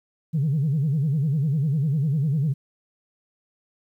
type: tone with vibrato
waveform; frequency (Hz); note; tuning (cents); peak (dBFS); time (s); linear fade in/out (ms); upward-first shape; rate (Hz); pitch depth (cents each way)
sine; 146.83; D3; 0; -18; 0.33-2.54; 20; sine; 10; 190
effects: tanh soft clip ceiling -16 dBFS + 10-bit